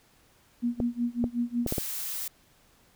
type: tone with tremolo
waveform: sine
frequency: 239.2 Hz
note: A#3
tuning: 45 cents sharp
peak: -23 dBFS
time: 0.62-1.69 s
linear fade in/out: 20 ms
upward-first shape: sine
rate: 5.4 Hz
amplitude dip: 95%
type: clicks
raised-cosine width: 2 ms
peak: -15 dBFS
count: 5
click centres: 0.802 / 1.241 / 1.663 / 1.724 / 1.782 s
type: noise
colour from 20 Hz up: blue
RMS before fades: -34 dBFS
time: 1.67-2.28 s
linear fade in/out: 5 ms
effects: pink hiss -62 dBFS RMS until 2.95 s